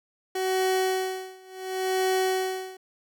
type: tone with tremolo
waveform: 30% pulse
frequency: 375.6 Hz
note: F#4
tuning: 26 cents sharp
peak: -19 dBFS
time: 0.35-2.77 s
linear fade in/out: 5 ms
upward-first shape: sine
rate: 0.7 Hz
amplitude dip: 95%
effects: none